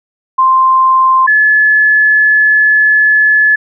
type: tone pair in turn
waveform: sine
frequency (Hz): 1046.5 / 1717.3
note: C6 / A6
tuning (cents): 0 / -43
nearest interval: major sixth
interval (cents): 857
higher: second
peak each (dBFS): -5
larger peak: neither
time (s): 0.38-1.27 / 1.27-3.56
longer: second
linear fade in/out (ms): 10
effects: none